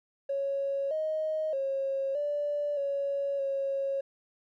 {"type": "tone with pitch steps", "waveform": "triangle", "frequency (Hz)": [553, 625, 543, 584, 559, 548], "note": ["C#5", "D#5", "C#5", "D5", "C#5", "C#5"], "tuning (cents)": [-4, 8, -36, -10, 14, -20], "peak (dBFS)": -24, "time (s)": [0.29, 4.01], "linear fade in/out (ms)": 10, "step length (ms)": 620, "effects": ["tanh soft clip ceiling -26 dBFS"]}